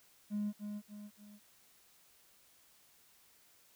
triangle tone with echo, 207.7 Hz, G#3, in tune, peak -30 dBFS, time 0.3-0.53 s, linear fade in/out 50 ms, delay 290 ms, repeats 3, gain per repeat -7 dB, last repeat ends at 1.4 s, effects tanh soft clip ceiling -30 dBFS + white hiss -66 dBFS RMS until 3.75 s

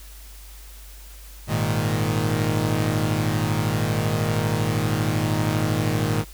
sawtooth chord, Ab suspended second, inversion none, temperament equal, 103.83 / 116.54 / 155.56 Hz, Ab2 / Bb2 / Eb3, 0 / 0 / 0 cents, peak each -21 dBFS, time 1.47-6.25 s, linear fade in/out 50 ms, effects added 50 Hz sine -40 dBFS peak until 6.33 s + white hiss -47 dBFS RMS until 6.33 s

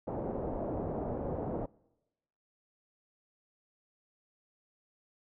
white low-pass noise, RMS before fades -36 dBFS, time 0.07-1.66 s, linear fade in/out 5 ms, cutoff 670 Hz, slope 24 dB/octave, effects noise-tail reverb RT60 1.0 s tail -25 dB re dry

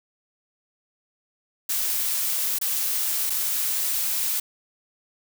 blue noise with dropouts, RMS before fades -25 dBFS, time 1.69-4.4 s, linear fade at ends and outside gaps 5 ms, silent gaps 2.587-2.613 / 3.298-3.302 s, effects none

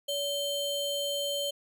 square ring-modulated tone, 1840 Hz, A#6, 23 cents flat, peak -27 dBFS, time 0.08-1.51 s, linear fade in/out 10 ms, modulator 1270 Hz, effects none

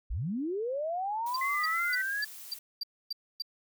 sine linear sweep, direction up, 36.49 to 1720 Hz, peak -30 dBFS, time 0.1-2.25 s, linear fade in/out 10 ms
blue noise, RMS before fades -46 dBFS, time 1.26-2.59 s, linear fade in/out 5 ms
triangle tone bursts, 4699 Hz, D8, in tune, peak -30 dBFS, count 8, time 1.34-3.422 s, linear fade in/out 5 ms, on 24 ms, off 270 ms
sine tone with vibrato, 2010 Hz, B6, 30 cents sharp, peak -30 dBFS, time 1.41-2.02 s, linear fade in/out 5 ms, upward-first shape sine, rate 2.9 Hz, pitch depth 56 cents each way
effects none

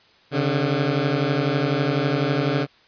15% pulse beating tone pair, 136 / 148 Hz, C#3 / D3, -33 / +14 cents, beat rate 12 Hz, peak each -16 dBFS, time 0.31-2.67 s, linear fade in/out 50 ms, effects white hiss -55 dBFS RMS until 2.87 s + resampled to 11025 Hz

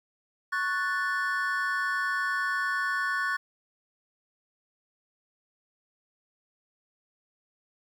triangle chord, F# minor, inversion second, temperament equal, 1108.7 / 1480 / 1760 Hz, C#6 / F#6 / A6, 0 / 0 / 0 cents, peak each -30 / -28 / -29 dBFS, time 0.52-3.37 s, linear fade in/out 10 ms, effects 10-bit

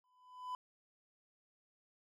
triangle tone with exponential growth, 1002 Hz, B5, 25 cents sharp, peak -35 dBFS, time 0.04-0.55 s, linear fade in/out 1 ms, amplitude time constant 110 ms, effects none

